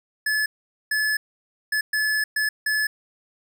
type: tone bursts at uneven times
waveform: square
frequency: 1721 Hz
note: A6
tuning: 39 cents flat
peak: -21 dBFS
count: 6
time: 0.26-0.46 / 0.91-1.17 / 1.72-1.81 / 1.93-2.24 / 2.36-2.49 / 2.66-2.87 s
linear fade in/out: 5 ms
effects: none